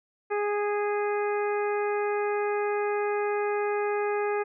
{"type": "harmonic tone", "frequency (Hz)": 413.2, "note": "G#4", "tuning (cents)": -9, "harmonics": [1, 2, 3, 4, 5, 6], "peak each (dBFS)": [-26, -32, -36, -38, -40, -42], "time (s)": [0.3, 4.44], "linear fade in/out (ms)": 20, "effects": []}